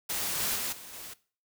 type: noise with level steps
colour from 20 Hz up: white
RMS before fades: -32 / -30 / -33 / -46 / -43 dBFS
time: 0.09-1.14 s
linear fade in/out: 10 ms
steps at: 0.39 / 0.55 / 0.72 / 0.93 s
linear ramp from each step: 10 ms
effects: noise-tail reverb RT60 0.4 s tail -19 dB re dry